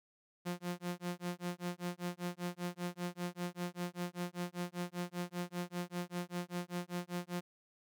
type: tone with tremolo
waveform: sawtooth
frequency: 176.5 Hz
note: F3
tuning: 19 cents sharp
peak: -31 dBFS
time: 0.45-7.41 s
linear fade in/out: 20 ms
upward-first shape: sine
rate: 5.1 Hz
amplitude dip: 100%
effects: none